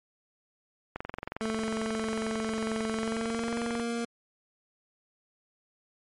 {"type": "click train", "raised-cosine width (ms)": 0.5, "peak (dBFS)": -19, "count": 64, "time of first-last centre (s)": [0.96, 3.798], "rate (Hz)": 22.2}
{"type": "tone with pitch glide", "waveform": "25% pulse", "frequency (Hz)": [221.3, 233.9], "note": ["A3", "A#3"], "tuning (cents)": [10, 6], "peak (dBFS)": -26, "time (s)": [1.41, 4.05], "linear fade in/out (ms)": 5, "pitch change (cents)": 96, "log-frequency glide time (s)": [2.95, 3.6]}
{"effects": ["MP3 48 kbps"]}